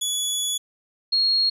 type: tone pair in turn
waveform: 20% pulse / sine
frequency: 3402 / 4286 Hz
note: G#7 / C8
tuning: +41 / +41 cents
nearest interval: major third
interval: 400 cents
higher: second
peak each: -17 dBFS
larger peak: neither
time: 0.01-0.58 / 1.12-1.5 s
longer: first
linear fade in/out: 10 ms
effects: none